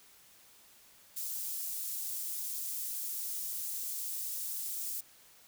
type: high-pass noise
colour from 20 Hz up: white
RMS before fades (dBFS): -38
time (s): 1.16-5.01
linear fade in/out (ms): 10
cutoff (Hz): 7500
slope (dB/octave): 12
effects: white hiss -60 dBFS RMS until 5.47 s